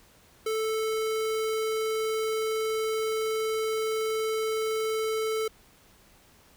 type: tone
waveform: square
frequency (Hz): 439.3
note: A4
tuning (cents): -3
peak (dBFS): -27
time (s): 0.46-5.48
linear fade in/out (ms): 5
effects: pink hiss -58 dBFS RMS until 6.56 s